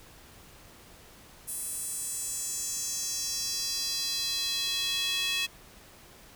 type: tone with high-pass filter sweep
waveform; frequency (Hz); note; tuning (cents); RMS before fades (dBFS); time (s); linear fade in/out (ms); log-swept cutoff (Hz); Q
square; 370; F#4; 0; -32; 1.47-5.47; 20; 10000 to 2900; 3.2
effects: pink hiss -53 dBFS RMS until 6.35 s